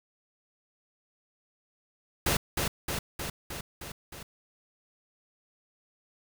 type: noise with echo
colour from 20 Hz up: pink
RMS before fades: -26 dBFS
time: 2.26-2.37 s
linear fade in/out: 5 ms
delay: 310 ms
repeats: 6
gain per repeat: -3 dB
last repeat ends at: 4.23 s
effects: none